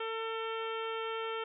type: harmonic tone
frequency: 449.2 Hz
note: A4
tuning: 36 cents sharp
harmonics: 1 / 2 / 3 / 4 / 5 / 6 / 7 / 8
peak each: -37 / -43 / -40 / -49 / -48 / -48 / -46 / -58 dBFS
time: 0-1.44 s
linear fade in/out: 5 ms
effects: none